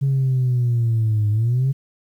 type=linear two-way sweep; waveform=sine; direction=down then up; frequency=138.59 to 103.83 to 138.59 Hz; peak=-14 dBFS; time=0.01-1.73 s; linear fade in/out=20 ms; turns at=1.3 s; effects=tanh soft clip ceiling -13 dBFS + 9-bit